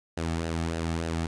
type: tone with flanger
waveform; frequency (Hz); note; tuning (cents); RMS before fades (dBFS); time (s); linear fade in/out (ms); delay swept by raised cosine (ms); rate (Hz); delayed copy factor
sawtooth; 82.41; E2; 0; -30; 0.17-1.27; 5; 0.87 to 2.07; 3.4; -0.55
effects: resampled to 22050 Hz + 10-bit